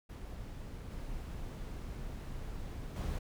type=noise with level steps; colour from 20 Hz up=brown; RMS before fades=-44 / -42 / -36 dBFS; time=0.09-3.19 s; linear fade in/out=10 ms; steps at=0.91 / 2.96 s; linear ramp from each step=5 ms; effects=none